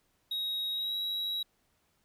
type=tone with pitch glide; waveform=triangle; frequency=3792 to 3869 Hz; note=A#7 to B7; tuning=+29 to -36 cents; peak=-30 dBFS; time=0.31-1.43 s; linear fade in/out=5 ms; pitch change=+35 cents; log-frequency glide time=0.72-0.95 s; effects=pink hiss -73 dBFS RMS until 2.04 s